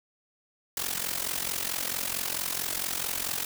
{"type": "noise with amplitude modulation", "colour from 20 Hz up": "white", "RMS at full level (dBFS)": -28, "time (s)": [0.77, 3.45], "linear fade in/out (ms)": 2, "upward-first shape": "sine", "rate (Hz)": 44.5, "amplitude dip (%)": 80, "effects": []}